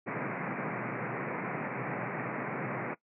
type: band-pass noise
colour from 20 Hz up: pink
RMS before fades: -36 dBFS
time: 0.06-2.95 s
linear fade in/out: 20 ms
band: 120 to 2400 Hz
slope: 96 dB/octave
effects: noise-tail reverb RT60 0.1 s tail -19 dB re dry